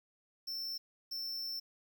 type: tone bursts at uneven times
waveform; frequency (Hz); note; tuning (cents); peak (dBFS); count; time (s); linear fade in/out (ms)
square; 5370; E8; +31; -38; 2; 0.47-0.78 / 1.11-1.6; 10
effects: 11-bit